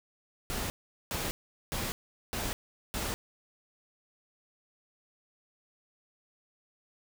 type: noise bursts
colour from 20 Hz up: pink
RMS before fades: -34 dBFS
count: 5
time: 0.5-3.14 s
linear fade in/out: 0 ms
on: 200 ms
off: 410 ms
effects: none